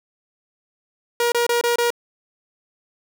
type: tone bursts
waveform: sawtooth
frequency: 475.4 Hz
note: A#4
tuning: 34 cents sharp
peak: -13 dBFS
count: 5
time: 1.2-1.904 s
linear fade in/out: 2 ms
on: 120 ms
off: 26 ms
effects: 9-bit